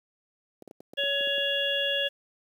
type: clicks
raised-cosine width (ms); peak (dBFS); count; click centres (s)
2; -28; 9; 0.623 / 0.677 / 0.711 / 0.805 / 0.935 / 1.037 / 1.209 / 1.273 / 1.381
type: harmonic tone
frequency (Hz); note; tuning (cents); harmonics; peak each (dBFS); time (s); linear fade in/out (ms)
560; C#5; +18; 1 / 3 / 5 / 6; -30 / -32 / -30 / -29; 0.97-2.09; 20
effects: high-pass 300 Hz 12 dB/octave + 9-bit